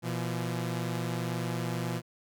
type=tone pair together; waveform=sawtooth; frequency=120.45 / 169.7 Hz; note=B2 / F3; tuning=-43 / -49 cents; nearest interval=tritone; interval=594 cents; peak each=-29 / -30 dBFS; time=0.02-2.02 s; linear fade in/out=50 ms; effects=none